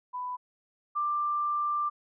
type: tone pair in turn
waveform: sine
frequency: 995 / 1183.3 Hz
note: B5 / D6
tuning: +13 / +13 cents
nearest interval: minor third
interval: 300 cents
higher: second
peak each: -32 / -26 dBFS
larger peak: second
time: 0.13-0.37 / 0.95-1.9 s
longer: second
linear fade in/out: 20 ms
effects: none